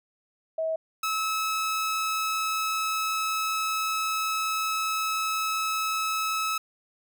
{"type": "tone pair in turn", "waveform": ["sine", "sawtooth"], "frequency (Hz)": [643, 1296.1], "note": ["E5", "E6"], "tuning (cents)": [-43, -30], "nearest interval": "octave", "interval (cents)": 1213, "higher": "second", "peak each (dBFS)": [-25, -22], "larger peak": "second", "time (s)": [[0.58, 0.76], [1.03, 6.58]], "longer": "second", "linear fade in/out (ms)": 5, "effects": []}